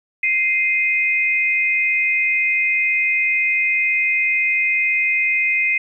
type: tone pair together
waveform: sine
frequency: 2093 / 2501 Hz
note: C7 / D#7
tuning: 0 / +8 cents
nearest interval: minor third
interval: 308 cents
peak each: -18 dBFS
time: 0.23-5.78 s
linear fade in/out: 5 ms
effects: 9-bit